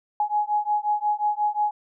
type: beating tone pair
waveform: sine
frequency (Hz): 835 / 840.6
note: G#5 / G#5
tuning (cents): +9 / +21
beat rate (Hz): 5.6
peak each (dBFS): -24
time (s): 0.2-1.71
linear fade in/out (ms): 2
effects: none